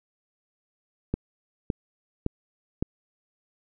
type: click train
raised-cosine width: 3 ms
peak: -12 dBFS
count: 4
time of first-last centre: 1.14-2.825 s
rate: 1.78 Hz
effects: none